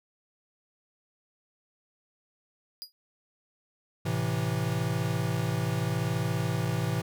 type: tone with exponential decay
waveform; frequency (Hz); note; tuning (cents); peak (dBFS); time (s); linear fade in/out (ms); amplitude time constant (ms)
45% pulse; 4886; D#8; -32; -32; 2.82-2.92; 0; 21
type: chord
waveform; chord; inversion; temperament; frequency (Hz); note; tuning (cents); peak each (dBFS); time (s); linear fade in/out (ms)
square; A minor; none; equal; 110 / 130.81 / 164.81; A2 / C3 / E3; 0 / 0 / 0; -32; 4.05-7.02; 10
effects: none